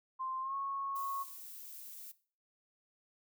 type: tone with pitch glide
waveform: sine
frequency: 1046.5 to 1099.2 Hz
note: C6 to C#6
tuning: 0 to -15 cents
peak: -36 dBFS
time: 0.19-1.24 s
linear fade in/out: 20 ms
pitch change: +85 cents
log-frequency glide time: 0.41-0.55 s
type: noise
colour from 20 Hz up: violet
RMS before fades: -49 dBFS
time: 0.95-2.12 s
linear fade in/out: 10 ms
effects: noise-tail reverb RT60 0.4 s tail -17 dB re dry